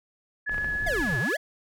sine tone with vibrato, 1699 Hz, G#6, 39 cents sharp, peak -26 dBFS, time 0.46-1.37 s, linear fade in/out 20 ms, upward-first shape triangle, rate 6.2 Hz, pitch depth 11 cents each way
clicks, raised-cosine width 0.5 ms, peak -22 dBFS, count 4, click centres 0.495 / 0.544 / 0.581 / 0.645 s
brown noise, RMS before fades -36 dBFS, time 0.5-1.17 s, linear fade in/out 20 ms
square exponential two-way sweep, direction down then up, 753 to 109.9 to 713 Hz, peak -28 dBFS, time 0.86-1.37 s, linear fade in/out 10 ms, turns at 1.19 s
effects none

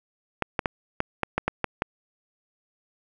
clicks, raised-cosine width 0.5 ms, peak -8 dBFS, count 9, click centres 0.423 / 0.592 / 0.658 / 1.004 / 1.233 / 1.38 / 1.48 / 1.643 / 1.821 s, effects none

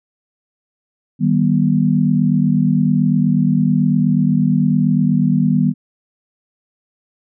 sine chord, Eb augmented, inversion none, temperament just, 155.56 / 194.45 / 243.1 Hz, Eb3 / G3 / B3, 0 / -14 / -27 cents, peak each -16 dBFS, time 1.19-5.74 s, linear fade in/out 50 ms, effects none

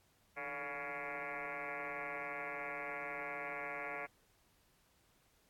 sine tone with frequency modulation, 1398 Hz, F6, 1 cent sharp, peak -40 dBFS, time 0.36-4.07 s, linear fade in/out 20 ms, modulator 137 Hz, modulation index 6.9, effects pink hiss -72 dBFS RMS until 5.49 s + AAC 64 kbps

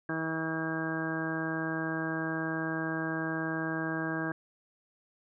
harmonic tone, 161 Hz, E3, 41 cents flat, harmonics 1 / 2 / 3 / 4 / 5 / 6 / 7 / 8 / 9 / 10, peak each -38 / -34 / -43 / -41 / -45 / -46 / -43 / -46 / -48 / -36 dBFS, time 0.09-4.32 s, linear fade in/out 2 ms, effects none

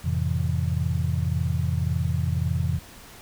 sine chord, F major seventh, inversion none, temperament just, 87.31 / 109.13 / 130.96 / 163.7 Hz, F2 / A2 / C3 / E3, 0 / -14 / +2 / -12 cents, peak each -25 / -31 / -27 / -29 dBFS, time 0.04-2.79 s, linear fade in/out 10 ms, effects pink hiss -46 dBFS RMS until 3.21 s

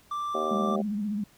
triangle tone, 1176 Hz, D6, 2 cents sharp, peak -27 dBFS, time 0.11-0.76 s, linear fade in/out 5 ms
harmonic tone, 77.78 Hz, D#2, in tune, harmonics 3 / 4 / 5 / 6 / 7 / 8 / 9 / 10, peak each -39 / -43 / -32 / -44 / -34 / -35 / -36 / -41 dBFS, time 0.34-0.82 s, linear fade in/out 10 ms
sine tone with vibrato, 207.7 Hz, G#3, in tune, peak -27 dBFS, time 0.51-1.24 s, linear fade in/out 5 ms, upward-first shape sine, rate 15 Hz, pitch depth 70 cents each way
effects pink hiss -59 dBFS RMS until 1.37 s

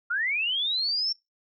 sine linear sweep, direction up, 1361 to 5490 Hz, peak -24 dBFS, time 0.1-1.13 s, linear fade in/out 10 ms, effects noise-tail reverb RT60 0.2 s tail -24 dB re dry

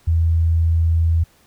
sine tone, 82.41 Hz, E2, in tune, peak -13 dBFS, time 0.07-1.24 s, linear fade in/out 10 ms, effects pink hiss -55 dBFS RMS until 1.46 s

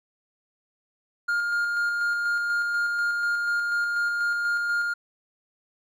triangle tone with tremolo, 1412 Hz, F6, 19 cents sharp, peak -20 dBFS, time 1.28-4.94 s, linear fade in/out 10 ms, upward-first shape square, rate 4.1 Hz, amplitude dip 25%, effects none

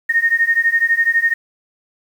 sine beating tone pair, 1840 / 1852 Hz, A#6 / A#6, -23 / -12 cents, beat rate 12 Hz, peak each -16 / -15 dBFS, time 0.09-1.34 s, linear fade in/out 10 ms, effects 7-bit

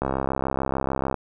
click train, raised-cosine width 1 ms, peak -10 dBFS, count 76, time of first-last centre 0.02-1.143 s, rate 66.8 Hz, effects none

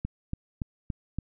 click train, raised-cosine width 5 ms, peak -18 dBFS, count 5, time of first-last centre 0.05-1.186 s, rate 3.52 Hz, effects none

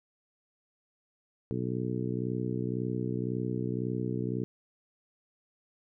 harmonic tone, 61.9 Hz, B1, 5 cents sharp, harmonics 2 / 3 / 4 / 5 / 6 / 7, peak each -34 / -36 / -37 / -38 / -39 / -39 dBFS, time 1.51-4.44 s, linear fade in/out 0 ms, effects none

